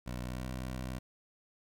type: tone with pitch glide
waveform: 15% pulse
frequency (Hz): 61.74 to 63.51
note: B1 to B1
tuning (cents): 0 to +49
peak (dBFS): -31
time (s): 0.06-0.99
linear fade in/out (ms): 10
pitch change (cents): +49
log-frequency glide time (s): 0.24-0.46
effects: 11-bit